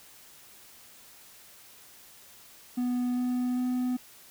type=tone with pitch steps; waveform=triangle; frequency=246.9 / 248.8 / 250.6 Hz; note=B3 / B3 / B3; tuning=0 / +13 / +25 cents; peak=-24 dBFS; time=2.77-3.97 s; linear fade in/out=10 ms; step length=400 ms; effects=white hiss -53 dBFS RMS until 4.3 s